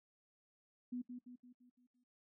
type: tone with echo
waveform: sine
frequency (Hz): 246.9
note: B3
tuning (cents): 0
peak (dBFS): -39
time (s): 0.92-1.02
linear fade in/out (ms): 10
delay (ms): 170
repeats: 6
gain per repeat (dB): -6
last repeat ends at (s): 2.04
effects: noise-tail reverb RT60 0.1 s tail -17 dB re dry